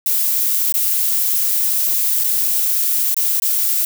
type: noise with dropouts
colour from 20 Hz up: violet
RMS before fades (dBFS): -17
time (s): 0.06-3.85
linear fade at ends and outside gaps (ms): 2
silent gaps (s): 0.724-0.74 / 2.238-2.242 / 3.144-3.166 / 3.399-3.42
effects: none